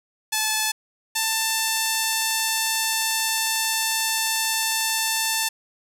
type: tone pair in turn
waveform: 5% pulse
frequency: 868 / 888.8 Hz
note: A5 / A5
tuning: -24 / +17 cents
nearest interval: unison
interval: 41 cents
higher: second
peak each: -9 dBFS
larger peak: neither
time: 0.32-0.72 / 1.15-5.49 s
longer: second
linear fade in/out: 10 ms
effects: none